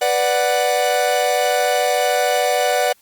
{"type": "chord", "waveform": "45% pulse", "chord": "B minor", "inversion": "none", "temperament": "equal", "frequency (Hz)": [493.9, 587.3, 740], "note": ["B4", "D5", "F#5"], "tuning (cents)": [0, 0, 0], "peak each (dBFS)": [-21, -20, -19], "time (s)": [0.01, 2.93], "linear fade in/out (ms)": 10, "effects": ["white hiss -56 dBFS RMS until 3.01 s", "Opus 48 kbps"]}